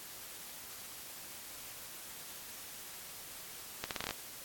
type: accelerating click train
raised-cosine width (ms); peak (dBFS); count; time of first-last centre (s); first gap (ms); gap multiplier
0.2; -18; 8; 3.84-4.109; 68; 0.8
effects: white hiss -48 dBFS RMS until 4.44 s + AAC 64 kbps